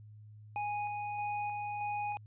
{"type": "tone with tremolo", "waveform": "square", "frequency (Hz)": 828, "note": "G#5", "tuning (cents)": -5, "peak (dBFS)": -34, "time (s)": [0.56, 2.17], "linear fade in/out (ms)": 0, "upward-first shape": "square", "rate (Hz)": 1.6, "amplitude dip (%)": 25, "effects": ["added 106 Hz sine -50 dBFS peak until 2.26 s", "resampled to 8000 Hz"]}